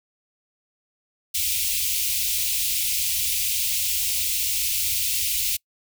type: band-stop noise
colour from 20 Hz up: white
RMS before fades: -24 dBFS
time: 1.34-5.57 s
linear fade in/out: 10 ms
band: 100 to 2300 Hz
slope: 48 dB/octave
effects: noise-tail reverb RT60 0.1 s tail -26 dB re dry